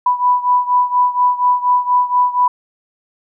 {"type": "beating tone pair", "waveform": "sine", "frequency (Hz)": [987.8, 992], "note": ["B5", "B5"], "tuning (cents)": [0, 7], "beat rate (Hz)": 4.2, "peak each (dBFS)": [-13, -16], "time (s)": [0.06, 2.48], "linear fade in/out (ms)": 5, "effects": []}